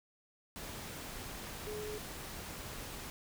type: tone in noise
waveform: sine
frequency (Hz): 423.2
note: G#4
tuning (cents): +33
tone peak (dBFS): -40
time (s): 1.67-1.98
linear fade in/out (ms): 0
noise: pink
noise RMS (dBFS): -45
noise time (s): 0.56-3.1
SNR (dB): +2
effects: none